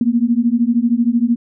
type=beating tone pair; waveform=sine; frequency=229.9 / 242.9 Hz; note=A#3 / B3; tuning=-24 / -29 cents; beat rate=13 Hz; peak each=-15 dBFS; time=0.01-1.36 s; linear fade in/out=2 ms; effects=none